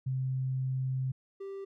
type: tone pair in turn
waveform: sine / triangle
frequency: 130.81 / 392 Hz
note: C3 / G4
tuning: 0 / 0 cents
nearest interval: octave + perfect fifth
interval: 1900 cents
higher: second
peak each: -29 / -36 dBFS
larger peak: first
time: 0.06-1.12 / 1.4-1.65 s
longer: first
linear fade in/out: 10 ms
effects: none